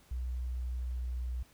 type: tone with pitch glide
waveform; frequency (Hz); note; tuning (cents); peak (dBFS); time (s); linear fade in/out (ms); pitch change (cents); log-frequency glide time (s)
sine; 62.1 to 61.67; B1 to B1; +10 to -2; -33; 0.11-1.43; 5; -12; 0.61-1.21
effects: pink hiss -63 dBFS RMS until 1.53 s